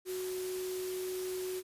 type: tone in noise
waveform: sine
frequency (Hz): 369.8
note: F#4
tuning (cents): -1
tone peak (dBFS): -35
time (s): 0.05-1.63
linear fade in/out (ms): 50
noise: white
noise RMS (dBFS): -45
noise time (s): 0.05-1.63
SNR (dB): +7
effects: resampled to 32000 Hz